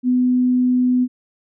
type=tone; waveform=sine; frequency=250.5 Hz; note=B3; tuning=25 cents sharp; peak=-13 dBFS; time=0.03-1.08 s; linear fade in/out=50 ms; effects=none